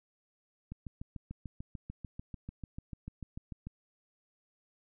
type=click train; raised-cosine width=5 ms; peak=-29 dBFS; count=21; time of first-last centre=0.72-3.67 s; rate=6.78 Hz; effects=none